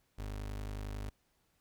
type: tone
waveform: 30% pulse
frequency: 51 Hz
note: G#1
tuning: 31 cents flat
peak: -36 dBFS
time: 0.18-1.1 s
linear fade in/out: 10 ms
effects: pink hiss -75 dBFS RMS until 1.6 s